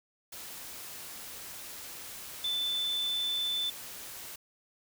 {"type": "tone in noise", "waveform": "sine", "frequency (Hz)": 3520, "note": "A7", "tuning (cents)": 0, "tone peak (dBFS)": -29, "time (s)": [2.44, 3.7], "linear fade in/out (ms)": 5, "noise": "white", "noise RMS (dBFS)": -44, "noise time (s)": [0.32, 4.36], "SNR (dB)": 12, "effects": []}